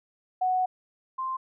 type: tone pair in turn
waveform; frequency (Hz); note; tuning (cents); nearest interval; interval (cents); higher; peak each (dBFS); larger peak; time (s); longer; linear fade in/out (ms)
sine; 740 / 1046.5; F#5 / C6; 0 / 0; tritone; 600; second; -22 / -28; first; 0.41-0.66 / 1.18-1.37; first; 10
effects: none